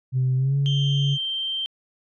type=tone with pitch glide; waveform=sine; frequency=129.1 to 139.97 Hz; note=C3 to C#3; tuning=-23 to +17 cents; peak=-17 dBFS; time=0.12-1.18 s; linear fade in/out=50 ms; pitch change=+140 cents; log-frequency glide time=0.36-0.56 s
type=tone; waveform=sine; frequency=3139 Hz; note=G7; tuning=2 cents sharp; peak=-24 dBFS; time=0.66-1.66 s; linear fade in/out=0 ms
effects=tanh soft clip ceiling -15 dBFS